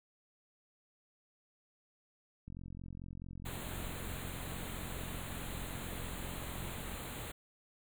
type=click train; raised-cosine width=5 ms; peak=-35 dBFS; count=200; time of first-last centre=2.48-6.942 s; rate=44.6 Hz
type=band-stop noise; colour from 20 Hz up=pink; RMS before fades=-44 dBFS; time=3.45-7.32 s; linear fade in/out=10 ms; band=4200 to 6800 Hz; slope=96 dB/octave
effects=none